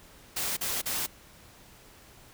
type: noise bursts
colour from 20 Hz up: white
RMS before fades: -31 dBFS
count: 3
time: 0.36-1.066 s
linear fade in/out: 10 ms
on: 210 ms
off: 38 ms
effects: pink hiss -54 dBFS RMS until 2.33 s